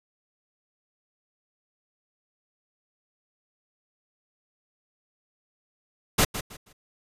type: noise with echo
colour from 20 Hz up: pink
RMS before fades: -19 dBFS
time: 6.18-6.25 s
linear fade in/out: 10 ms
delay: 160 ms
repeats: 3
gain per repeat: -12 dB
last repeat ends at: 6.73 s
effects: resampled to 32000 Hz